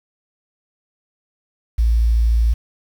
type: tone with quantisation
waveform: sine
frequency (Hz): 56.8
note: A#1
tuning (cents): -44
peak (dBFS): -12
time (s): 1.78-2.54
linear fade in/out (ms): 10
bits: 7
effects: none